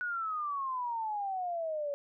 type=exponential sweep; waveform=sine; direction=down; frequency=1480 to 562 Hz; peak=-32 dBFS; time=0.01-1.94 s; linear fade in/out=0 ms; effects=none